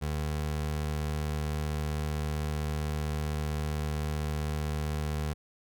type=tone; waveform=25% pulse; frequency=75.6 Hz; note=D#2; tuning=49 cents flat; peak=-26 dBFS; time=0.01-5.34 s; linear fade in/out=20 ms; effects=none